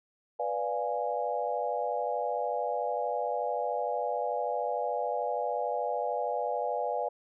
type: chord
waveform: sine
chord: B diminished seventh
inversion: none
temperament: equal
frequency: 493.9 / 587.3 / 698.5 / 830.6 Hz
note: B4 / D5 / F5 / Ab5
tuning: 0 / 0 / 0 / 0 cents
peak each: -34 dBFS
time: 0.39-7.09 s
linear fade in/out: 10 ms
effects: none